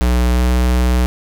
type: tone with pitch glide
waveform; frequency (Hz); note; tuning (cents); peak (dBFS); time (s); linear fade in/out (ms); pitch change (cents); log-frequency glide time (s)
square; 61 to 61.82; B1 to B1; -21 to +2; -12; 0.01-1.06; 0; +23; 0.32-0.41
effects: none